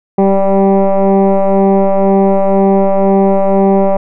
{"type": "tone with frequency modulation", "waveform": "sine", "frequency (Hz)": 196, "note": "G3", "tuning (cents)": 0, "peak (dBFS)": -5, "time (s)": [0.18, 3.97], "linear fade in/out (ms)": 5, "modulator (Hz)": 195, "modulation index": 3, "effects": ["tanh soft clip ceiling -3 dBFS"]}